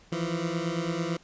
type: beating tone pair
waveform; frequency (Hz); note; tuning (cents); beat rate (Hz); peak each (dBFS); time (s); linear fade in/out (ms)
20% pulse; 163.8 / 172.8; E3 / F3; -11 / -18; 9; -26; 0.12-1.17; 5
effects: pink hiss -57 dBFS RMS until 1.23 s + resampled to 16000 Hz